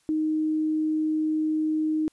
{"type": "tone", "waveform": "sine", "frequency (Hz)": 311.1, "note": "D#4", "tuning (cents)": 0, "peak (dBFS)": -22, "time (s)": [0.09, 2.08], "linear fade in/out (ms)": 0, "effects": ["white hiss -66 dBFS RMS until 2.12 s", "resampled to 24000 Hz"]}